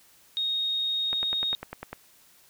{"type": "tone", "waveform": "sine", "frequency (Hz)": 3729, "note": "A#7", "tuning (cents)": 0, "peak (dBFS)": -25, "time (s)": [0.37, 1.55], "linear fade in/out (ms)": 0}
{"type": "click train", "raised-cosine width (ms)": 0.5, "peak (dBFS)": -20, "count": 9, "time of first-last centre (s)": [1.13, 1.93], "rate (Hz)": 10}
{"effects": ["white hiss -58 dBFS RMS until 2.49 s"]}